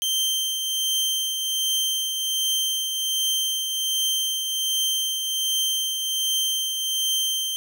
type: tone with tremolo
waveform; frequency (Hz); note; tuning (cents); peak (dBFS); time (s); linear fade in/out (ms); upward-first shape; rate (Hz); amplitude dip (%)
sawtooth; 3136; G7; 0; -17; 0.02-7.56; 0; triangle; 1.3; 45
effects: none